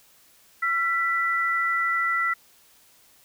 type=tone pair together; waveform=sine; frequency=1356.3 / 1975.5 Hz; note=E6 / B6; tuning=+49 / 0 cents; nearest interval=perfect fifth; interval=651 cents; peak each=-24 dBFS; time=0.62-2.34 s; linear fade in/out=10 ms; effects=white hiss -57 dBFS RMS until 3.24 s